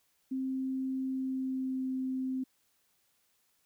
sine tone with pitch glide, 263.1 to 260.4 Hz, C4 to C4, +10 to -8 cents, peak -31 dBFS, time 0.31-2.44 s, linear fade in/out 10 ms, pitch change -18 cents, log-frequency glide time 1.08-1.92 s, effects white hiss -73 dBFS RMS until 3.65 s

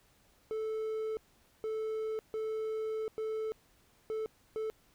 triangle tone bursts at uneven times, 437.9 Hz, A4, 8 cents flat, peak -31 dBFS, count 6, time 0.51-1.17 / 1.64-2.19 / 2.34-3.08 / 3.18-3.52 / 4.1-4.26 / 4.56-4.7 s, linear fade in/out 0 ms, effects pink hiss -67 dBFS RMS until 4.94 s

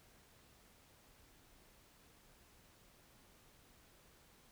silence, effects pink hiss -66 dBFS RMS until 4.51 s

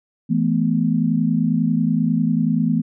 sine chord, E suspended fourth, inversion none, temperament equal with one note detuned, 164.81 / 216.7 / 246.9 Hz, E3 / A3 / B3, 0 / -26 / 0 cents, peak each -20 dBFS, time 0.29-2.82 s, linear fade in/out 20 ms, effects none

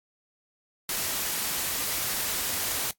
white noise, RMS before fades -29 dBFS, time 0.89-2.91 s, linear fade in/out 2 ms, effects noise-tail reverb RT60 0.1 s tail -19 dB re dry + AAC 64 kbps

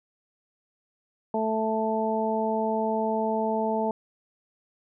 harmonic tone, 220 Hz, A3, in tune, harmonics 1 / 2 / 3 / 4, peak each -29 / -29 / -29 / -29 dBFS, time 1.34-3.91 s, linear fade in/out 2 ms, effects none

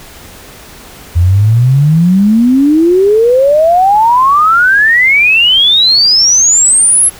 sine exponential sweep, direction up, 82.9 to 11175 Hz, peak -4 dBFS, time 1.15-7.1 s, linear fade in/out 20 ms, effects pink hiss -33 dBFS RMS until 7.19 s

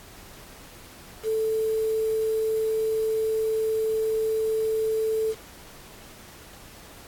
sine tone with quantisation, 440 Hz, A4, in tune, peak -22 dBFS, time 1.23-5.35 s, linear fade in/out 50 ms, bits 7, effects pink hiss -47 dBFS RMS until 7.07 s + AAC 64 kbps

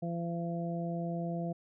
harmonic tone, 170 Hz, F3, 46 cents flat, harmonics 1 / 2 / 3 / 4, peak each -34 / -42 / -43 / -40 dBFS, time 0.02-1.53 s, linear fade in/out 10 ms, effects none

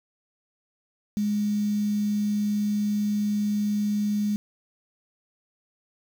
sine tone with quantisation, 207.7 Hz, G#3, in tune, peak -22 dBFS, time 1.17-4.36 s, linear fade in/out 0 ms, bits 7, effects none

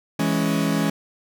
40% pulse chord, C# minor, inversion first, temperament equal, 164.81 / 207.7 / 277.2 Hz, E3 / G#3 / C#4, 0 / 0 / 0 cents, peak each -23 dBFS, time 0.19-0.9 s, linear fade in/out 5 ms, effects none

